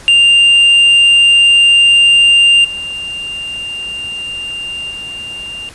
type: tone with level steps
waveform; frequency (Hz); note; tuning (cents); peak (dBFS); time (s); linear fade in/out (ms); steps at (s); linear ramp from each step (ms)
triangle; 2794; F7; 0; -3 / -18 / -21; 0.08-5.69; 0; 2.64 / 4.9; 10
effects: pink hiss -36 dBFS RMS until 5.74 s + resampled to 24000 Hz